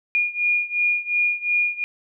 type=beating tone pair; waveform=sine; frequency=2430 / 2432.8 Hz; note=D#7 / D#7; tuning=-42 / -40 cents; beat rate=2.8 Hz; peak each=-21 / -23 dBFS; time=0.15-1.84 s; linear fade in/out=0 ms; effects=none